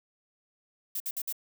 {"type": "noise bursts", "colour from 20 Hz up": "violet", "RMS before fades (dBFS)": -33, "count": 4, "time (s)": [0.95, 1.326], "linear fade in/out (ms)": 5, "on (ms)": 52, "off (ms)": 56, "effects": []}